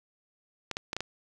clicks, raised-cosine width 0.2 ms, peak -15 dBFS, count 5, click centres 0.713 / 0.769 / 0.931 / 0.966 / 1.006 s, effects none

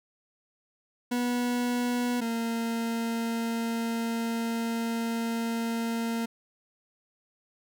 40% pulse tone pair in turn, 244 / 229.9 Hz, B3 / A#3, -21 / -24 cents, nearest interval minor second, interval 103 cents, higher first, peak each -25 / -27 dBFS, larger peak first, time 1.11-2.21 / 2.21-6.26 s, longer second, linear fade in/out 10 ms, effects none

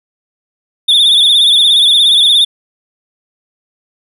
triangle tone with vibrato, 3532 Hz, A7, 6 cents sharp, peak -4 dBFS, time 0.88-2.45 s, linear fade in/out 10 ms, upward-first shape triangle, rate 17 Hz, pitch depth 100 cents each way, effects none

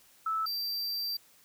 sine / square tone pair in turn, 1311 / 4695 Hz, E6 / D8, -10 / -1 cents, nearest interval octave + minor seventh, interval 2209 cents, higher second, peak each -28 / -32 dBFS, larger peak first, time 0.26-0.46 / 0.46-1.17 s, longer second, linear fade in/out 5 ms, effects white hiss -61 dBFS RMS until 1.44 s

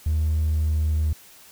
triangle tone with pitch glide, 77.78 to 77.24 Hz, D#2 to D#2, 0 to -12 cents, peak -16 dBFS, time 0.06-1.13 s, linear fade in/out 5 ms, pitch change -12 cents, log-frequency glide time 0.43-0.83 s, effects tanh soft clip ceiling -15 dBFS + white hiss -49 dBFS RMS until 1.51 s

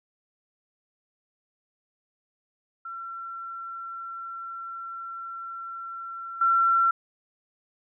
sine tone with level steps, 1356 Hz, E6, 49 cents sharp, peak -34 / -18 dBFS, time 2.85-6.91 s, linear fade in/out 5 ms, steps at 6.41 s, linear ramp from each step 5 ms, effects none

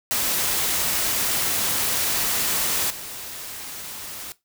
white noise with level steps, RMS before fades -23 / -35 dBFS, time 0.11-4.32 s, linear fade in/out 0 ms, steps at 2.9 s, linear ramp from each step 5 ms, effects noise-tail reverb RT60 0.2 s tail -18 dB re dry

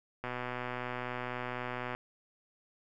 click train, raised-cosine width 0.5 ms, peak -22 dBFS, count 213, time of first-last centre 0.24-1.95 s, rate 124 Hz, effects none

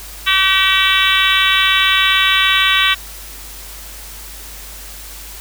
harmonic tone, 382.4 Hz, G4, 43 cents flat, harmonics 3 / 4 / 5 / 6 / 7 / 8 / 9 / 10, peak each -19 / -19 / -19 / -19 / -19 / -19 / -19 / -19 dBFS, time 0.26-2.95 s, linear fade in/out 20 ms, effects added 50 Hz sine -35 dBFS peak until 5.4 s + white hiss -34 dBFS RMS until 5.4 s

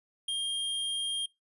square tone, 3214 Hz, G7, 43 cents sharp, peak -30 dBFS, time 0.28-1.26 s, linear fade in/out 5 ms, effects noise-tail reverb RT60 0.2 s tail -24 dB re dry + resampled to 24000 Hz

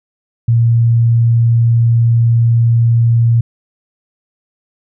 sine tone, 116.54 Hz, A#2, in tune, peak -7 dBFS, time 0.48-3.41 s, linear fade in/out 5 ms, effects none

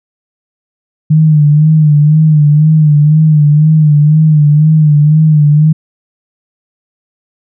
sine tone with vibrato, 152.2 Hz, D#3, 38 cents flat, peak -3 dBFS, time 1.1-5.73 s, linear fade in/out 10 ms, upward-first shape sine, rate 2 Hz, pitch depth 60 cents each way, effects none

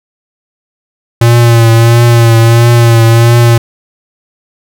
square tone with vibrato, 116.54 Hz, A#2, in tune, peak -3 dBFS, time 1.21-3.58 s, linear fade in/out 5 ms, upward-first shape triangle, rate 1.5 Hz, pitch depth 42 cents each way, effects none

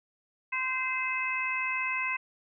harmonic tone, 517 Hz, C5, 21 cents flat, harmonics 2 / 3 / 4 / 5, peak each -35 / -39 / -32 / -32 dBFS, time 0.52-2.17 s, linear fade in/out 10 ms, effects none

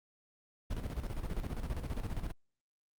brown noise with tremolo, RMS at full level -35 dBFS, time 0.7-2.32 s, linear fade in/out 10 ms, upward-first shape square, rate 15 Hz, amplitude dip 60%, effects Opus 48 kbps

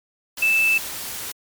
sine tone in noise, 2637 Hz, E7, in tune, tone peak -15 dBFS, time 0.42-0.78 s, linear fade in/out 5 ms, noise white, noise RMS -31 dBFS, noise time 0.37-1.32 s, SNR +13 dB, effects MP3 96 kbps

